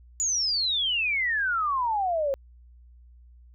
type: exponential sweep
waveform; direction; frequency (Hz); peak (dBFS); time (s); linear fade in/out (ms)
sine; down; 7040 to 531; -23; 0.2-2.34; 0
effects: added 60 Hz sine -49 dBFS peak until 3.54 s